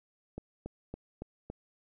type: click train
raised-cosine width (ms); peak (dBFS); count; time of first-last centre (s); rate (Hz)
2; -26; 5; 0.38-1.5; 3.57
effects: none